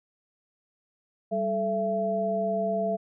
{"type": "tone cluster", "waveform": "sine", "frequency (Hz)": [195.8, 434.5, 671], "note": ["G3", "A4", "E5"], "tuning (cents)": [-2, -22, 31], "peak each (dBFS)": [-31, -32, -26], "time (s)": [1.31, 2.97], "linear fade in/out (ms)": 20, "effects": []}